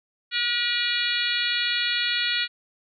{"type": "harmonic tone with a mistuned harmonic", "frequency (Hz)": 480.5, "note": "B4", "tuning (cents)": -48, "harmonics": [3, 4, 5, 6, 7, 8, 9], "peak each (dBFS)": [-30, -30, -30, -30, -30, -30, -30], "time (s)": [0.31, 2.48], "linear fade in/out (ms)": 50, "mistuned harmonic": 7, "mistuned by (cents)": 18, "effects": []}